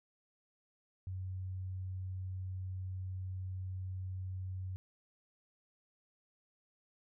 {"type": "tone", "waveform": "sine", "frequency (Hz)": 93.3, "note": "F#2", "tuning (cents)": 15, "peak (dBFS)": -38, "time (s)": [1.07, 4.76], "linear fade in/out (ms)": 0, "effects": []}